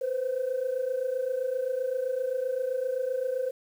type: tone pair together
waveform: sine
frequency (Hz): 493.9 / 521.6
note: B4 / C5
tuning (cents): 0 / -5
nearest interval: minor second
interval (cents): 95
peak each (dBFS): -30 / -27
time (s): 0.01-3.51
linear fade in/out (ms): 10
effects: tanh soft clip ceiling -22 dBFS + 9-bit